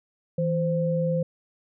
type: tone pair together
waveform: sine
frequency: 163.28 / 519 Hz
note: E3 / C5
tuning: -16 / -14 cents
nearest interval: octave + minor sixth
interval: 2002 cents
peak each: -24 / -25 dBFS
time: 0.38-1.23 s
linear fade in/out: 5 ms
effects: none